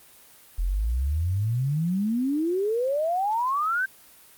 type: exponential sweep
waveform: sine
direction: up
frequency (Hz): 40.78 to 1585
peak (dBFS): -22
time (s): 0.58-3.86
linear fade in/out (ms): 10
effects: white hiss -52 dBFS RMS until 4.37 s + Opus 32 kbps